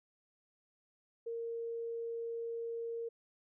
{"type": "tone", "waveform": "sine", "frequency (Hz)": 462.7, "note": "A#4", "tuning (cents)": -13, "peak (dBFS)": -37, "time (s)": [1.26, 3.09], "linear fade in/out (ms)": 10, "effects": []}